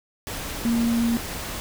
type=tone in noise; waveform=sine; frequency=233.1 Hz; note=A#3; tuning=in tune; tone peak=-19 dBFS; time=0.65-1.17 s; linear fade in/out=0 ms; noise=pink; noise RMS=-32 dBFS; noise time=0.27-1.6 s; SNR=+10 dB; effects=none